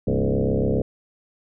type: tone with frequency modulation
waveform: sine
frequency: 152.8 Hz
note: D#3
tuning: 31 cents flat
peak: -18 dBFS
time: 0.07-0.82 s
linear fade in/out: 5 ms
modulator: 67.2 Hz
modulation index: 5.9
effects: none